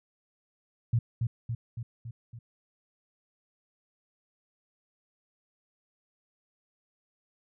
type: tone with echo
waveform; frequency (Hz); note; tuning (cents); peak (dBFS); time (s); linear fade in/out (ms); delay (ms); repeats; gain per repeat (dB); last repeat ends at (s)
sine; 116.54; A#2; 0; -21; 0.93-0.99; 5; 280; 5; -4; 2.39
effects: none